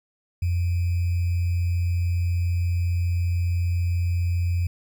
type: tone with sample-and-hold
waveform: sine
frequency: 87.31 Hz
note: F2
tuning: in tune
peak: -20 dBFS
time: 0.42-4.67 s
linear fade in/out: 5 ms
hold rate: 2450 Hz
effects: none